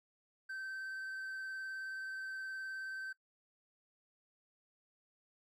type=tone with vibrato; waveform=triangle; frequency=1548 Hz; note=G6; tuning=22 cents flat; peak=-39 dBFS; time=0.49-3.13 s; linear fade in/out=10 ms; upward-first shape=sine; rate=19 Hz; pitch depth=11 cents each way; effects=noise-tail reverb RT60 0.1 s tail -21 dB re dry + AAC 48 kbps